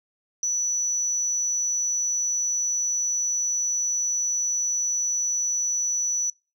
sine tone, 5930 Hz, F#8, 3 cents sharp, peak -21 dBFS, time 0.43-6.3 s, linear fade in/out 2 ms, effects noise-tail reverb RT60 0.3 s tail -26 dB re dry + tanh soft clip ceiling -18 dBFS

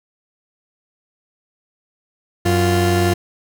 30% pulse tone pair together, 92.5 / 349.2 Hz, F#2 / F4, 0 / 0 cents, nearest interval octave + major seventh, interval 2300 cents, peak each -14 dBFS, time 2.45-3.14 s, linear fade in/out 10 ms, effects none

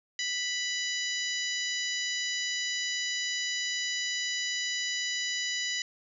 harmonic tone, 987.8 Hz, B5, in tune, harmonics 2 / 3 / 4 / 5 / 6 / 7, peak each -34 / -36 / -37 / -38 / -39 / -39 dBFS, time 0.19-5.82 s, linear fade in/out 2 ms, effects none

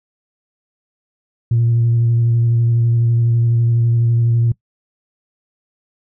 sine tone with vibrato, 117 Hz, A#2, 7 cents sharp, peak -10 dBFS, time 1.51-4.52 s, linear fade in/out 5 ms, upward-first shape sine, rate 12 Hz, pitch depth 16 cents each way, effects noise-tail reverb RT60 0.1 s tail -22 dB re dry + tanh soft clip ceiling -8 dBFS

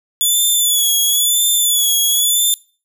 10% pulse tone with vibrato, 3437 Hz, A7, 41 cents flat, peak -5 dBFS, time 0.21-2.54 s, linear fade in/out 0 ms, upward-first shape sine, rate 0.98 Hz, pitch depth 61 cents each way, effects noise-tail reverb RT60 0.4 s tail -24 dB re dry

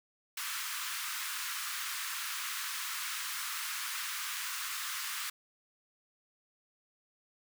pink high-pass noise, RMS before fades -38 dBFS, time 0.37-5.3 s, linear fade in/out 5 ms, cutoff 1100 Hz, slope 48 dB/octave, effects none

